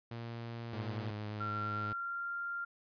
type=tone; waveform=sawtooth; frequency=116.54 Hz; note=A#2; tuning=in tune; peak=-37 dBFS; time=0.11-1.11 s; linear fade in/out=5 ms
type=tone with vibrato; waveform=sawtooth; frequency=105.6 Hz; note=G#2; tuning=29 cents sharp; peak=-35 dBFS; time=0.73-1.93 s; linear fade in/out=5 ms; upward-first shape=sine; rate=8.7 Hz; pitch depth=19 cents each way
type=tone with pitch glide; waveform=sine; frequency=1368 to 1391.9 Hz; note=F6 to F6; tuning=-36 to -6 cents; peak=-36 dBFS; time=1.4-2.65 s; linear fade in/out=10 ms; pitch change=+30 cents; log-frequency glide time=1.56-2.34 s
effects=resampled to 11025 Hz